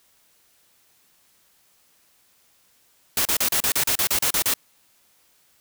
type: noise bursts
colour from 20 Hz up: white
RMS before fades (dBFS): -21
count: 12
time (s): 3.17-4.539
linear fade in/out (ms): 2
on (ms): 82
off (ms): 35
effects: white hiss -61 dBFS RMS until 5.6 s